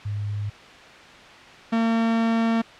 sine / 45% pulse tone pair in turn, 103.3 / 227.7 Hz, G#2 / A#3, -9 / -40 cents, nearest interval octave + major second, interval 1369 cents, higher second, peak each -25 / -19 dBFS, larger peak second, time 0.05-0.5 / 1.72-2.62 s, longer second, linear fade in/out 10 ms, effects white hiss -44 dBFS RMS until 2.79 s + low-pass 3000 Hz 12 dB/octave

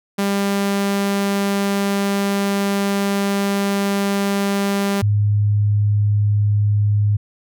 sawtooth / sine tone pair in turn, 199.2 / 103.74 Hz, G3 / G#2, +28 / -1 cents, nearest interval major seventh, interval 1129 cents, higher first, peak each -13 dBFS, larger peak neither, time 0.18-5.02 / 5.02-7.17 s, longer first, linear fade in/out 10 ms, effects none

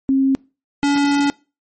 sine / square tone pair in turn, 268.7 / 284.5 Hz, C4 / C#4, +46 / +45 cents, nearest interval minor second, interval 99 cents, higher second, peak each -12 / -14 dBFS, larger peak first, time 0.09-0.35 / 0.83-1.3 s, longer second, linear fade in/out 0 ms, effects noise-tail reverb RT60 0.3 s tail -23 dB re dry + MP3 32 kbps

